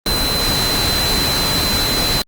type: tone in noise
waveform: sine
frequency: 4052 Hz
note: B7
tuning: 44 cents sharp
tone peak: -18 dBFS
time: 0.06-2.22 s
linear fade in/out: 2 ms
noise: pink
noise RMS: -19 dBFS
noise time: 0.06-2.22 s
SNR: -2 dB
effects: Opus 32 kbps